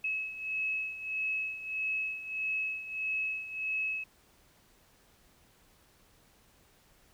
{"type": "beating tone pair", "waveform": "sine", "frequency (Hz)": [2578, 2579.6], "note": ["E7", "E7"], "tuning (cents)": [-39, -38], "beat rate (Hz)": 1.6, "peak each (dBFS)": [-33, -38], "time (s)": [0.04, 4.04], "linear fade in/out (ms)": 5, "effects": ["pink hiss -64 dBFS RMS until 7.13 s"]}